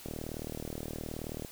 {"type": "click train", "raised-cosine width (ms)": 2, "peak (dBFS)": -25, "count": 55, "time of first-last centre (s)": [0.06, 1.448], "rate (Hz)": 38.9, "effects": ["white hiss -50 dBFS RMS until 1.51 s"]}